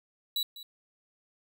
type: tone with echo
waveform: 45% pulse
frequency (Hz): 3926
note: B7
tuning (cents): -11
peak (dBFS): -28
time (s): 0.36-0.43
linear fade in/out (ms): 2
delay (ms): 200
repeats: 1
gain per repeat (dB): -15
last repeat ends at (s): 0.63
effects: none